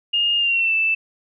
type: tone with pitch glide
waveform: sine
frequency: 2835 to 2645 Hz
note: F7 to E7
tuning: +25 to +5 cents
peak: -16 dBFS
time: 0.13-0.95 s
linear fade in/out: 10 ms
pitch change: -120 cents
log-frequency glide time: 0.37-0.74 s
effects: none